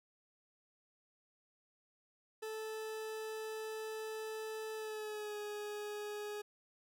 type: tone with pitch glide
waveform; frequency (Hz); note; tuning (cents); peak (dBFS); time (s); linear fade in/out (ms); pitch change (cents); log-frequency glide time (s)
40% pulse; 437.3 to 417.1; A4 to G#4; -11 to +7; -40; 2.42-6.42; 10; -82; 4.75-5.37
effects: none